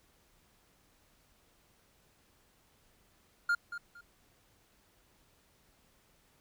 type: tone with echo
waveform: triangle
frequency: 1408 Hz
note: F6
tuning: 14 cents sharp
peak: -24 dBFS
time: 3.49-3.55 s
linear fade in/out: 5 ms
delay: 230 ms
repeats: 2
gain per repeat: -12 dB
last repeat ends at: 4.01 s
effects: pink hiss -68 dBFS RMS until 6.4 s